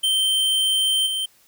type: tone with level steps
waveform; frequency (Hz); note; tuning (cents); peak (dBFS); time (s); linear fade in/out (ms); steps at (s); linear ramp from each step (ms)
square; 3117; G7; -11; -18 / -23; 0.03-1.26; 10; 1.06; 10
effects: white hiss -57 dBFS RMS until 1.47 s